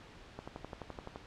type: click train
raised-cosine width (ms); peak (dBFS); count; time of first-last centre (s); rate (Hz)
1; -28; 10; 0.39-1.159; 11.7
effects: pink hiss -54 dBFS RMS until 1.26 s + low-pass 4000 Hz 12 dB/octave